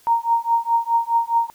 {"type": "tone with tremolo", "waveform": "sine", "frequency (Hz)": 928, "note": "A#5", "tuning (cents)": -8, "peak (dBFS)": -12, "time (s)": [0.07, 1.5], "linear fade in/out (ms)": 0, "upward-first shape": "triangle", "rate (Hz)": 4.8, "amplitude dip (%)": 100, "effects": ["white hiss -54 dBFS RMS until 1.54 s"]}